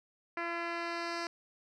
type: tone with low-pass filter sweep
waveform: 10% pulse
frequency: 339.9 Hz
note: F4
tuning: 47 cents flat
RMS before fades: -37 dBFS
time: 0.37-1.27 s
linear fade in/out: 2 ms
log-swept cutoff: 2300 to 5300 Hz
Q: 1.6
effects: none